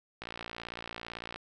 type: click train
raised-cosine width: 0.3 ms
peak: -23 dBFS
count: 67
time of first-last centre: 0.22-1.36 s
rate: 57.9 Hz
effects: none